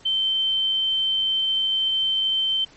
sine tone, 3101 Hz, G7, 19 cents flat, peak -19 dBFS, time 0.05-2.65 s, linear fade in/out 10 ms, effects pink hiss -51 dBFS RMS until 2.76 s + MP3 32 kbps

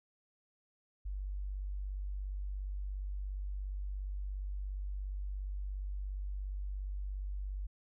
sine tone, 48.57 Hz, G1, 15 cents flat, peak -36 dBFS, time 1.05-7.67 s, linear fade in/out 10 ms, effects none

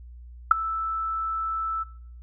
sine tone with ADSR envelope, 1318.5 Hz, E6, in tune, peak -7 dBFS, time 0.51-1.84 s, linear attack 4 ms, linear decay 9 ms, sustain -19 dB, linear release 19 ms, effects noise-tail reverb RT60 0.6 s tail -21 dB re dry + added 60 Hz sine -41 dBFS peak until 2.22 s

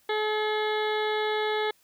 harmonic tone, 427.6 Hz, A4, 49 cents flat, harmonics 1 / 2 / 3 / 4 / 5 / 7 / 8 / 9 / 10, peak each -27 / -31 / -38 / -35 / -36 / -44 / -38 / -41 / -49 dBFS, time 0.09-1.71 s, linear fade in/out 5 ms, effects white hiss -64 dBFS RMS until 1.83 s

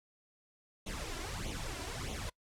pink noise with flanger, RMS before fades -40 dBFS, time 0.86-2.3 s, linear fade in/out 10 ms, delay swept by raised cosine 0.3 to 3 ms, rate 1.6 Hz, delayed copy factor +0.75, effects noise-tail reverb RT60 0.1 s tail -24 dB re dry + low-pass 9000 Hz 12 dB/octave

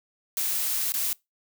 blue noise with dropouts, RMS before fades -27 dBFS, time 0.37-1.13 s, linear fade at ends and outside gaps 1 ms, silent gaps 0.921-0.939 s, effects noise-tail reverb RT60 0.2 s tail -24 dB re dry

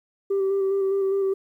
sine tone with vibrato, 390 Hz, G4, 9 cents flat, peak -18 dBFS, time 0.3-1.34 s, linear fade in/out 10 ms, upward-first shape square, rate 4.9 Hz, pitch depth 18 cents each way, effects tanh soft clip ceiling -18 dBFS + 10-bit

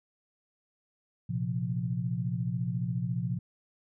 sine chord, Bb suspended second, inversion none, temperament equal, 116.54 / 130.81 / 174.61 Hz, Bb2 / C3 / F3, 0 / 0 / 0 cents, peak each -33 dBFS, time 1.29-3.39 s, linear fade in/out 10 ms, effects none

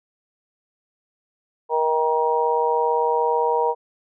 harmonic tone, 157.8 Hz, D#3, 25 cents sharp, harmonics 3 / 4 / 5 / 6, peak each -21 / -28 / -26 / -21 dBFS, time 1.69-3.75 s, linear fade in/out 50 ms, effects none

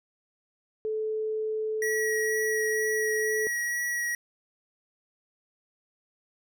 sine tone with pitch glide, 434.7 to 432.2 Hz, A4 to A4, -21 to -31 cents, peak -27 dBFS, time 0.85-3.47 s, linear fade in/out 0 ms, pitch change -10 cents, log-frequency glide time 2.31-3.14 s
square tone with vibrato, 1918 Hz, A#6, 49 cents sharp, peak -28 dBFS, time 1.82-4.15 s, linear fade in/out 2 ms, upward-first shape sine, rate 2.1 Hz, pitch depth 10 cents each way
effects none

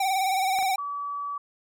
square tone with vibrato, 765 Hz, G5, 42 cents flat, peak -23 dBFS, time 0-0.76 s, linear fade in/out 5 ms, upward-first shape sine, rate 19 Hz, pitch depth 62 cents each way
clicks, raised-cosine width 0.5 ms, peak -24 / -28 dBFS, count 2, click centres 0.588 / 0.626 s
sine tone, 1146 Hz, D6, 43 cents flat, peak -29 dBFS, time 0.78-1.38 s, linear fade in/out 5 ms
effects none

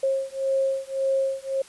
sine beating tone pair, 537 / 538.8 Hz, C5 / C#5, +45 / -49 cents, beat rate 1.8 Hz, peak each -25 dBFS, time 0.03-1.62 s, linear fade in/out 5 ms, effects white hiss -49 dBFS RMS until 1.68 s + resampled to 24000 Hz

